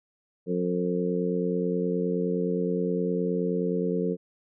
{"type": "harmonic tone with a mistuned harmonic", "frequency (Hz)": 89.6, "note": "F2", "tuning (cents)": 45, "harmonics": [2, 3, 4, 5, 6], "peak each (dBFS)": [-28, -33, -33, -28, -37], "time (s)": [0.46, 4.17], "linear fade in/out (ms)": 50, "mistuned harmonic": 6, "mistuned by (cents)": -33, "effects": []}